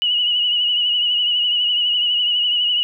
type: tone with vibrato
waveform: sine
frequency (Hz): 2921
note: F#7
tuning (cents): -23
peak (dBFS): -15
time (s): 0.02-2.83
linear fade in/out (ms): 0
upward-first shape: triangle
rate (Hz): 12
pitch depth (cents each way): 51
effects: none